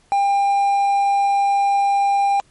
triangle tone with quantisation, 799 Hz, G5, 33 cents sharp, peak -12 dBFS, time 0.12-2.4 s, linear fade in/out 0 ms, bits 7, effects pink hiss -57 dBFS RMS until 2.5 s + MP3 48 kbps

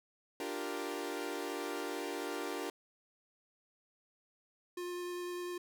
sawtooth chord, G minor seventh, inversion second, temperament equal, 293.7 / 349.2 / 392 / 466.2 Hz, D4 / F4 / G4 / Bb4, 0 / 0 / 0 / 0 cents, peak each -39 dBFS, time 0.4-2.7 s, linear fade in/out 2 ms
square tone with vibrato, 354.4 Hz, F4, 25 cents sharp, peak -39 dBFS, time 4.77-5.58 s, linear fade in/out 5 ms, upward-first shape triangle, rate 10 Hz, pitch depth 10 cents each way
effects none

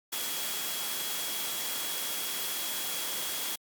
sine tone in noise, 3322 Hz, G#7, in tune, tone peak -40 dBFS, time 0.12-3.56 s, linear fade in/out 10 ms, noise white, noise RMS -34 dBFS, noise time 0.12-3.56 s, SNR -9 dB, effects high-pass 200 Hz 12 dB/octave + Opus 48 kbps

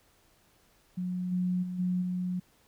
sine tone with level steps, 181 Hz, F#3, 38 cents flat, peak -30 / -26 / -33 / -26 / -29 dBFS, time 0.97-2.4 s, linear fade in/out 10 ms, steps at 1.31 / 1.62 / 1.78 / 2.01 s, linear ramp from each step 20 ms, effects pink hiss -65 dBFS RMS until 2.67 s

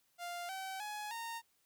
sawtooth tone with pitch steps, 698.5 / 766.1 / 840.3 / 921.7 Hz, F5 / G5 / G#5 / A#5, 0 / -40 / +20 / -20 cents, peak -37 dBFS, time 0.18-1.42 s, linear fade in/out 50 ms, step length 310 ms, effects white hiss -75 dBFS RMS until 1.65 s

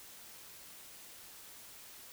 silence, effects white hiss -53 dBFS RMS until 2.12 s

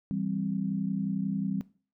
sine chord, C major, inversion first, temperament equal, 164.81 / 196 / 261.6 Hz, E3 / G3 / C4, 0 / 0 / 0 cents, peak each -35 / -30 / -35 dBFS, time 0.11-1.61 s, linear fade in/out 0 ms, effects noise-tail reverb RT60 0.4 s tail -19 dB re dry

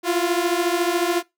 sawtooth beating tone pair, 340.6 / 354.6 Hz, F4 / F4, -43 / +26 cents, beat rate 14 Hz, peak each -18 / -18 dBFS, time 0.03-1.23 s, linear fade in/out 50 ms, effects noise-tail reverb RT60 0.2 s tail -22 dB re dry

